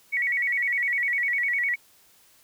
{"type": "tone with vibrato", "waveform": "sine", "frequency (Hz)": 2077, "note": "C7", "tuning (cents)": -13, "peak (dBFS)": -22, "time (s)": [0.12, 1.76], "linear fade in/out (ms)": 20, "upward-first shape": "square", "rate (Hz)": 9.9, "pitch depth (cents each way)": 120, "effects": ["white hiss -58 dBFS RMS until 2.43 s"]}